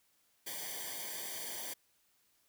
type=noise with comb filter; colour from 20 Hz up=white; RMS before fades=-42 dBFS; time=0.46-1.74 s; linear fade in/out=10 ms; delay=0.75 ms; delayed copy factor=-1; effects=white hiss -73 dBFS RMS until 2.48 s